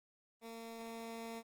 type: tone with level ramp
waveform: 15% pulse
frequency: 228.2 Hz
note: A#3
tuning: 37 cents flat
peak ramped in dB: -40 to -37 dBFS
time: 0.41-1.43 s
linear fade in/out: 50 ms
effects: Opus 24 kbps